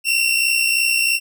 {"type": "tone pair together", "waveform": "sawtooth", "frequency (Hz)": [2690, 2753], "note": ["E7", "F7"], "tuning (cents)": [34, -25], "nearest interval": "unison", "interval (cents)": 41, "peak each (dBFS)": -15, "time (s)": [0.04, 1.2], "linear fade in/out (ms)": 50, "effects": []}